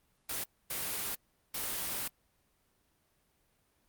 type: noise bursts at uneven times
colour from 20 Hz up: white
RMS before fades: -36 dBFS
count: 3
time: 0.29-0.44 / 0.7-1.15 / 1.54-2.08 s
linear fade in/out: 5 ms
effects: pink hiss -73 dBFS RMS until 3.88 s + Opus 32 kbps